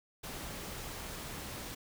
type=noise; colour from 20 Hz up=pink; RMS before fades=-43 dBFS; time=0.23-1.75 s; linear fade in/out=10 ms; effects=none